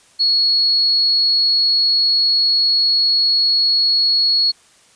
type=tone; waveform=sine; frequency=4345 Hz; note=C#8; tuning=35 cents flat; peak=-12 dBFS; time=0.19-4.52 s; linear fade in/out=20 ms; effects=white hiss -51 dBFS RMS until 4.95 s + resampled to 22050 Hz